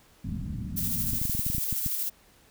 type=low-pass noise; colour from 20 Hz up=white; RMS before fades=-34 dBFS; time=0.24-1.19 s; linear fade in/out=2 ms; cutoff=240 Hz; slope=48 dB/octave
type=noise with tremolo; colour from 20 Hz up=violet; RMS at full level=-29 dBFS; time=0.76-2.1 s; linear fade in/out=20 ms; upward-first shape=square; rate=13 Hz; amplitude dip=25%
type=clicks; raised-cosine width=5 ms; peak=-20 dBFS; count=12; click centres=1.132 / 1.216 / 1.253 / 1.297 / 1.35 / 1.394 / 1.465 / 1.501 / 1.549 / 1.582 / 1.727 / 1.863 s
effects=pink hiss -59 dBFS RMS until 2.5 s